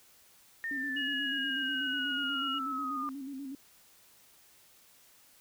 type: linear sweep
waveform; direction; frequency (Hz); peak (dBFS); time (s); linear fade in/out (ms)
sine; down; 1831 to 1200; -33; 0.64-3.09; 0
type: tone with vibrato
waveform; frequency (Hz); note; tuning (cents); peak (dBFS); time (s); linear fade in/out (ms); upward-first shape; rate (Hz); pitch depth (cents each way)
sine; 272.8; C#4; -28; -38; 0.71-3.55; 2; square; 8.2; 57
type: tone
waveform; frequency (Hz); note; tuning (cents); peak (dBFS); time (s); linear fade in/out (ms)
sine; 2885; F#7; -44; -34; 0.96-2.59; 10
effects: white hiss -61 dBFS RMS until 5.4 s